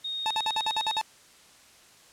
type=tone with pitch glide; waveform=sine; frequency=3716 to 3740 Hz; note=A#7 to A#7; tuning=-6 to +5 cents; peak=-30 dBFS; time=0.04-1 s; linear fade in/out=10 ms; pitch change=+11 cents; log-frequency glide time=0.27-0.4 s
type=tone bursts; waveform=45% pulse; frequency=877 Hz; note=A5; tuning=6 cents flat; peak=-25 dBFS; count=8; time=0.26-1.013 s; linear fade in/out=0 ms; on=46 ms; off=55 ms
effects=white hiss -55 dBFS RMS until 2.12 s + low-pass 9000 Hz 12 dB/octave